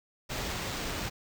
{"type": "noise with sample-and-hold", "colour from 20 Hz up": "pink", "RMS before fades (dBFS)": -35, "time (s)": [0.29, 1.1], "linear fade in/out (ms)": 20, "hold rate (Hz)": 11025, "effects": []}